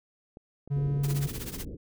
clicks, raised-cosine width 2 ms, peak -32 / -33 / -34 dBFS, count 3, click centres 0.371 / 0.676 / 0.896 s
triangle tone, 141.4 Hz, C#3, 35 cents sharp, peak -23 dBFS, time 0.7-1.28 s, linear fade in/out 20 ms
pink low-pass noise, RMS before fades -39 dBFS, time 0.75-1.77 s, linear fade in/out 20 ms, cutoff 470 Hz, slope 48 dB/octave
white noise with tremolo, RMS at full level -37 dBFS, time 1.03-1.65 s, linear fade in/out 10 ms, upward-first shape triangle, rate 16 Hz, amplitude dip 90%
effects none

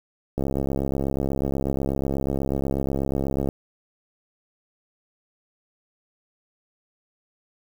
click train, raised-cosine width 2 ms, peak -12 dBFS, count 213, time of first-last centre 0.38-3.489 s, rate 68.2 Hz, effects 7-bit

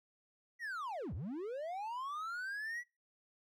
triangle linear two-way sweep, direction down then up, 1972 to 63.5 to 1972 Hz, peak -37 dBFS, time 0.59-2.84 s, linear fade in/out 50 ms, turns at 1.14 s, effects noise-tail reverb RT60 0.3 s tail -26 dB re dry

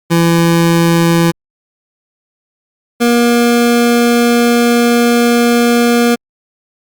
25% pulse tone pair in turn, 168.1 / 237.7 Hz, E3 / A#3, +34 / +34 cents, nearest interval tritone, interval 600 cents, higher second, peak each -4 dBFS, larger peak neither, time 0.1-1.32 / 3-6.16 s, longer second, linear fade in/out 20 ms, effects Opus 48 kbps

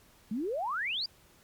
sine exponential sweep, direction up, 198.8 to 4968 Hz, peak -30 dBFS, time 0.31-1.06 s, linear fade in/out 5 ms, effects pink hiss -61 dBFS RMS until 1.43 s + MP3 96 kbps

